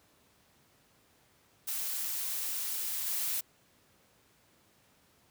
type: noise with level steps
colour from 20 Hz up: blue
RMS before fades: -35 / -33 dBFS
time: 1.67-3.41 s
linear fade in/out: 10 ms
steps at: 3.06 s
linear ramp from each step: 20 ms
effects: pink hiss -66 dBFS RMS until 5.3 s + high-pass 80 Hz 12 dB/octave